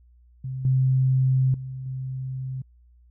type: tone with level steps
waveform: sine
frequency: 130.81 Hz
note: C3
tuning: in tune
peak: -28 / -17 / -31 / -28 dBFS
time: 0.44-2.62 s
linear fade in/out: 5 ms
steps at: 0.65 / 1.54 / 1.86 s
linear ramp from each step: 2 ms
effects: added 60 Hz sine -52 dBFS peak until 3.1 s

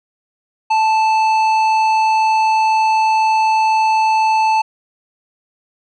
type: tone with tanh clipping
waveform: sine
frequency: 878 Hz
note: A5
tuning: 4 cents flat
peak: -13 dBFS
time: 0.7-4.62 s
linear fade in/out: 10 ms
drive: 11 dB
effects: none

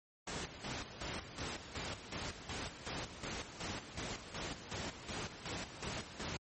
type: noise with tremolo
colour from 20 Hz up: pink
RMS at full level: -41 dBFS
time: 0.27-6.37 s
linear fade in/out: 5 ms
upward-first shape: square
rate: 2.7 Hz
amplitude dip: 65%
effects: high-pass 60 Hz 12 dB/octave + MP3 32 kbps

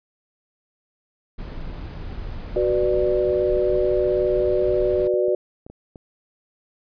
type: noise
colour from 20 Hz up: brown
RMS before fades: -32 dBFS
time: 1.38-5.08 s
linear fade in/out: 10 ms
type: chord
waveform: sine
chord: B minor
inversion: second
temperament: just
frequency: 370.4 / 493.9 / 592.7 Hz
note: F#4 / B4 / D5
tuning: +2 / 0 / +16 cents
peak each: -20 / -24 / -22 dBFS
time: 2.56-5.35 s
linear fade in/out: 2 ms
type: clicks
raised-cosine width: 2 ms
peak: -27 dBFS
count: 9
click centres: 3.761 / 4.411 / 4.771 / 4.805 / 5.139 / 5.283 / 5.665 / 5.7 / 5.958 s
effects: resampled to 11025 Hz

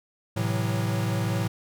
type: chord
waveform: square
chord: F# half-diminished seventh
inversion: first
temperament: equal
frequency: 110 / 130.81 / 164.81 / 185 Hz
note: A2 / C3 / E3 / F#3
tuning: 0 / 0 / 0 / 0 cents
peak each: -27 / -33 / -33 / -33 dBFS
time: 0.36-1.48 s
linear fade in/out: 10 ms
effects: none

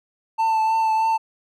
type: tone with vibrato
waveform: triangle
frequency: 887 Hz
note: A5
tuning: 14 cents sharp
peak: -15 dBFS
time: 0.38-1.18 s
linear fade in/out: 20 ms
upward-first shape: triangle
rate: 3.2 Hz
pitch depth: 23 cents each way
effects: none

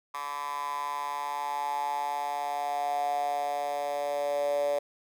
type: tone with high-pass filter sweep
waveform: 10% pulse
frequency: 144.1 Hz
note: D3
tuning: 33 cents flat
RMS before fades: -31 dBFS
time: 0.14-4.79 s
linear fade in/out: 5 ms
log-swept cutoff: 1100 to 560 Hz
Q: 8.3
effects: none

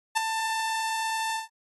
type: tone with ADSR envelope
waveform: sawtooth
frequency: 890 Hz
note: A5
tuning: 20 cents sharp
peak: -15 dBFS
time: 0.15-1.48 s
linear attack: 23 ms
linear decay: 8 ms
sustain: -8 dB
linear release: 150 ms
effects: AAC 32 kbps

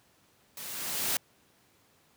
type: noise with level ramp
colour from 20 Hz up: white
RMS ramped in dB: -42 to -28 dBFS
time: 0.57-1.17 s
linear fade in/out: 2 ms
effects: pink hiss -65 dBFS RMS until 2.16 s + high-pass 100 Hz 12 dB/octave

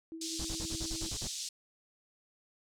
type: tone with tremolo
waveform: sine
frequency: 325.3 Hz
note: E4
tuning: 23 cents flat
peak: -39 dBFS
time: 0.12-1.09 s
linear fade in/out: 0 ms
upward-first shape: triangle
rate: 10 Hz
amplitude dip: 50%
type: band-pass noise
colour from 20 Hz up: pink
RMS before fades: -40 dBFS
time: 0.21-1.49 s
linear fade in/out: 5 ms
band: 4000 to 8000 Hz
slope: 24 dB/octave
type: noise bursts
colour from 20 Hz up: brown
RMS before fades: -40 dBFS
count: 9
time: 0.39-1.274 s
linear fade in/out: 5 ms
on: 60 ms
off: 43 ms
effects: none

